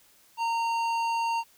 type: tone with tanh clipping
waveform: triangle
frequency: 921 Hz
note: A#5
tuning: 21 cents flat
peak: -27 dBFS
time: 0.37-1.44 s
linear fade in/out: 50 ms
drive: 17 dB
effects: white hiss -60 dBFS RMS until 1.57 s